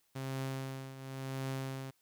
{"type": "tone with tremolo", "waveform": "sawtooth", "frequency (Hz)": 133.5, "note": "C3", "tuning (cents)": 35, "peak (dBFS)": -31, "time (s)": [0.15, 1.91], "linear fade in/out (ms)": 10, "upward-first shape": "triangle", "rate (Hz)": 0.93, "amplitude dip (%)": 75, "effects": ["white hiss -74 dBFS RMS until 2.01 s"]}